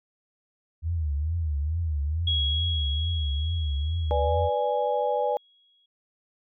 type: tone with vibrato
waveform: sine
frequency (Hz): 77.78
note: D#2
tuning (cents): 0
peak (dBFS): -24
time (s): 0.82-4.5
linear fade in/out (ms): 50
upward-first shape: triangle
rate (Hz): 2.3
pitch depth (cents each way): 190
type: tone with exponential decay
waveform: sine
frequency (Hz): 3317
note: G#7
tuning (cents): -3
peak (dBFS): -23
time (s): 2.27-5.86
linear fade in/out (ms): 5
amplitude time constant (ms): 780
type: chord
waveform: sine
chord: G# diminished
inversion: first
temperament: equal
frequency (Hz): 493.9 / 587.3 / 830.6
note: B4 / D5 / G#5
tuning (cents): 0 / 0 / 0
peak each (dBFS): -27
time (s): 4.11-5.37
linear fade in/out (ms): 0
effects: none